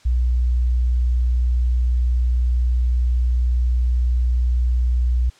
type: tone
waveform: sine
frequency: 61 Hz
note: B1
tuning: 21 cents flat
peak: -15 dBFS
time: 0.05-5.3 s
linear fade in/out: 10 ms
effects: white hiss -52 dBFS RMS until 5.39 s + low-pass 6000 Hz 12 dB/octave